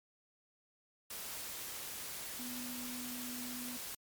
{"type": "tone in noise", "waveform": "sine", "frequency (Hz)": 246.9, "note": "B3", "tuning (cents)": 0, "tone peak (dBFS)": -44, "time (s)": [2.39, 3.77], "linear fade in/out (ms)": 5, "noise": "white", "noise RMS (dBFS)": -44, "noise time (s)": [1.1, 3.95], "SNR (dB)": -3, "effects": ["MP3 96 kbps"]}